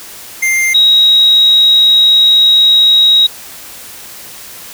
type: tone pair in turn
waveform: square / sine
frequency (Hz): 2102 / 3809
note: C7 / A#7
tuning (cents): +7 / +37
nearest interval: minor seventh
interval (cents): 1030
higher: second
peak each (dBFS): -10 / -4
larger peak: second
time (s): 0.42-0.74 / 0.74-3.27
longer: second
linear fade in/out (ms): 10
effects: white hiss -31 dBFS RMS until 4.73 s